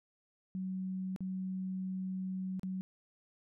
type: tone with dropouts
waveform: sine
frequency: 187.5 Hz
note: F#3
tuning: 23 cents sharp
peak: -35 dBFS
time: 0.55-2.81 s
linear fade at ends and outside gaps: 0 ms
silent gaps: 1.162-1.206 / 2.595-2.632 s
effects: none